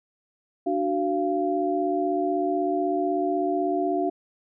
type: tone cluster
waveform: sine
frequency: 295.6 / 371.7 / 690 Hz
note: D4 / F#4 / F5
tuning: +11 / +8 / -21 cents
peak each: -27 / -26 / -26 dBFS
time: 0.66-4.1 s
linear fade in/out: 10 ms
effects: none